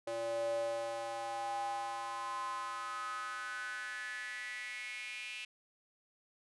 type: tone with high-pass filter sweep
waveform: square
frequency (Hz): 115.2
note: A#2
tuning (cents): -20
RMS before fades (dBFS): -40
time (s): 0.07-5.45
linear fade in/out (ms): 5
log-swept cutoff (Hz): 500 to 2600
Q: 6.8
effects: resampled to 24000 Hz